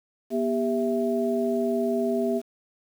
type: tone cluster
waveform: sine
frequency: 241.5 / 398.1 / 660 Hz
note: B3 / G4 / E5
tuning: -39 / +27 / +2 cents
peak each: -26 / -26 / -28 dBFS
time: 0.3-2.42 s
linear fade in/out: 50 ms
effects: 8-bit